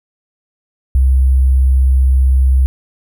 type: tone with sample-and-hold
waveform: sine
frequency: 65.41 Hz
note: C2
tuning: in tune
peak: -7 dBFS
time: 0.95-2.66 s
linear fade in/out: 0 ms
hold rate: 11025 Hz
effects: none